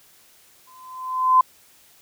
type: tone with exponential growth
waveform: sine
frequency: 1026 Hz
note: C6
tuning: 34 cents flat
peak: -9 dBFS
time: 0.67-1.41 s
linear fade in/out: 5 ms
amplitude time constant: 160 ms
effects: white hiss -54 dBFS RMS until 2.01 s